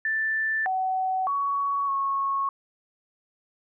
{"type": "tone with pitch steps", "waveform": "sine", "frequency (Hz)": [1766, 753, 1121, 1099], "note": ["A6", "F#5", "C#6", "C#6"], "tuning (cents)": [6, 30, 19, -15], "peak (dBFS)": -23, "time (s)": [0.05, 2.49], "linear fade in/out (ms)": 2, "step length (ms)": 610, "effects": []}